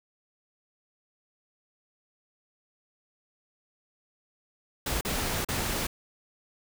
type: noise with dropouts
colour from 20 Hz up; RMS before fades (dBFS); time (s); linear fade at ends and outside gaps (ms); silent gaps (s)
pink; -30; 4.86-5.87; 5; 5.011-5.049 / 5.448-5.486
effects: none